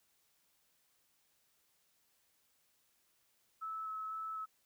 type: tone with vibrato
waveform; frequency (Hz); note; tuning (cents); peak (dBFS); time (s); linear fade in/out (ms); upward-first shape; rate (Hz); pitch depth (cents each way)
sine; 1300; E6; -24; -39; 3.61-4.46; 20; square; 2; 9
effects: white hiss -75 dBFS RMS until 4.65 s